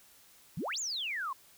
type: exponential two-way sweep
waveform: sine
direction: up then down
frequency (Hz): 130.81 to 7490 to 1011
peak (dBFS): -33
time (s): 0.57-1.33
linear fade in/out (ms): 5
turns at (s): 0.79
effects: white hiss -60 dBFS RMS until 1.57 s